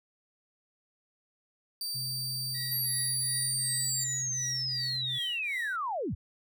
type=tone; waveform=sawtooth; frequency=4646 Hz; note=D8; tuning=20 cents flat; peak=-30 dBFS; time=1.81-4.04 s; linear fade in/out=2 ms
type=tone with pitch glide; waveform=sine; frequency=128.2 to 129.02 Hz; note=C3 to C3; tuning=-35 to -24 cents; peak=-39 dBFS; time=1.94-5.19 s; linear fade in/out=20 ms; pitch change=+11 cents; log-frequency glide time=3.91-4.18 s
type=tone with tremolo; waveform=30% pulse; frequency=1920 Hz; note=B6; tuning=49 cents flat; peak=-36 dBFS; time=2.54-5.77 s; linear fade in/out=10 ms; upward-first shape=triangle; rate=2.7 Hz; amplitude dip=100%
type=linear sweep; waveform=sine; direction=down; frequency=11780 to 49 Hz; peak=-30 dBFS; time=2.71-6.15 s; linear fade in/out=10 ms
effects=none